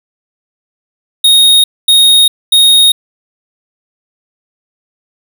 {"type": "tone bursts", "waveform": "square", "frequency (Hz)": 3729, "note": "A#7", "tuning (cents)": 0, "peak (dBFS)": -4, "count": 3, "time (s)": [1.24, 2.92], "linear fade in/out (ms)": 5, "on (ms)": 400, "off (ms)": 240, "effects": []}